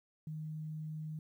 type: tone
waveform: sine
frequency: 155.3 Hz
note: D#3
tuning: 3 cents flat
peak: -39 dBFS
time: 0.27-1.19 s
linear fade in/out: 2 ms
effects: 12-bit